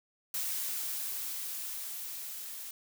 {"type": "noise with level ramp", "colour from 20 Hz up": "blue", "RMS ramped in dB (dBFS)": [-34, -43], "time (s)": [0.34, 2.71], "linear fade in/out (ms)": 2, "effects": []}